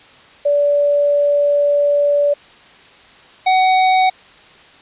sine / square tone pair in turn, 578 / 748.8 Hz, D5 / F#5, -28 / +20 cents, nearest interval major third, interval 448 cents, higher second, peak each -11 dBFS, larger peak neither, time 0.45-2.34 / 3.46-4.1 s, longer first, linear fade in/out 10 ms, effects white hiss -44 dBFS RMS until 4.81 s + resampled to 8000 Hz

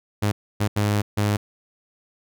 sawtooth tone bursts at uneven times, 103.7 Hz, G#2, 2 cents flat, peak -15 dBFS, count 4, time 0.22-0.32 / 0.6-0.68 / 0.76-1.02 / 1.17-1.37 s, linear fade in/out 10 ms, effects none

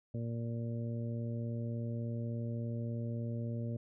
harmonic tone, 116.54 Hz, A#2, in tune, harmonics 1 / 2 / 3 / 4 / 5, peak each -36 / -41 / -50 / -49 / -49 dBFS, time 0.14-3.77 s, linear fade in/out 5 ms, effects none

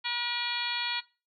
harmonic tone, 480 Hz, B4, 49 cents flat, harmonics 2 / 3 / 4 / 5 / 6 / 7 / 8 / 9, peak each -37 / -40 / -38 / -36 / -40 / -35 / -39 / -37 dBFS, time 0.04-1.01 s, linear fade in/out 20 ms, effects noise-tail reverb RT60 0.3 s tail -19 dB re dry

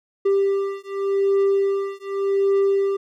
triangle beating tone pair, 393.9 / 394.76 Hz, G4 / G4, +8 / +12 cents, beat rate 0.86 Hz, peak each -19 / -19 dBFS, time 0.25-2.97 s, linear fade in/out 10 ms, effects none

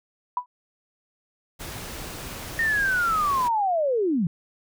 sine tone with exponential decay, 987.8 Hz, B5, in tune, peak -18 dBFS, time 0.37-0.46 s, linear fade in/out 2 ms, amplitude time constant 19 ms
pink noise, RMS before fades -36 dBFS, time 1.59-3.49 s, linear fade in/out 20 ms
sine linear sweep, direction down, 1853 to 152.1 Hz, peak -20 dBFS, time 2.59-4.27 s, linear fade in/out 2 ms
effects none

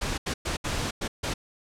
pink noise bursts at uneven times, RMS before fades -29 dBFS, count 6, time 0.01-0.18 / 0.26-0.34 / 0.45-0.57 / 0.64-0.91 / 1.01-1.08 / 1.23-1.34 s, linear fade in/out 10 ms, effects low-pass 8000 Hz 12 dB/octave

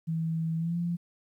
sine tone with pitch glide, 162.6 to 172.17 Hz, E3 to F3, -23 to -24 cents, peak -27 dBFS, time 0.07-0.97 s, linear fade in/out 20 ms, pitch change +99 cents, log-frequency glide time 0.57-0.77 s, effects 11-bit

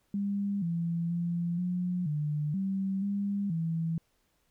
sine tone with pitch steps, 200.6 / 168.7 / 171.7 / 179.3 / 149.3 / 193 / 200.7 / 164 Hz, G3 / E3 / F3 / F3 / D3 / G3 / G3 / E3, +40 / +40 / -29 / +46 / +29 / -27 / +41 / -9 cents, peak -28 dBFS, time 0.14-3.98 s, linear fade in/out 2 ms, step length 480 ms, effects pink hiss -73 dBFS RMS until 4.5 s

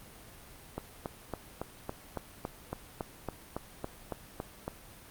click train, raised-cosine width 1 ms, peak -20 dBFS, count 15, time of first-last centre 0.78-4.68 s, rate 3.59 Hz, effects pink hiss -52 dBFS RMS until 5.1 s + Opus 32 kbps

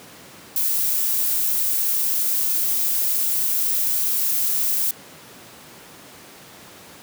violet noise, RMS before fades -21 dBFS, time 0.56-4.91 s, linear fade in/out 2 ms, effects pink hiss -43 dBFS RMS until 7.02 s + high-pass 150 Hz 12 dB/octave

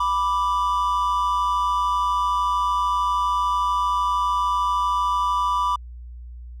triangle tone pair together, 987.8 / 1174.7 Hz, B5 / D6, 0 / 0 cents, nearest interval minor third, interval 300 cents, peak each -20 dBFS, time 0-5.76 s, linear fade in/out 5 ms, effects added 60 Hz sine -35 dBFS peak until 6.6 s

